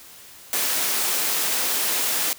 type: high-pass noise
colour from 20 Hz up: white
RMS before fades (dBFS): -23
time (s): 0.53-2.33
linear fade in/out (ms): 0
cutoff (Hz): 250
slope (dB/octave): 12
effects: white hiss -45 dBFS RMS until 2.38 s